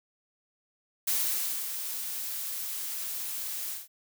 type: noise with ADSR envelope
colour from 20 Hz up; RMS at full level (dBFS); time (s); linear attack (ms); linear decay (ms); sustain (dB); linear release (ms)
blue; -27; 1.07-3.88; 8; 580; -8; 170
effects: none